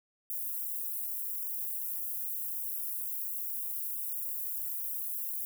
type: high-pass noise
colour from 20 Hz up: white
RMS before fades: -36 dBFS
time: 0.3-5.45 s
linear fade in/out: 0 ms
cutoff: 12000 Hz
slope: 24 dB/octave
effects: none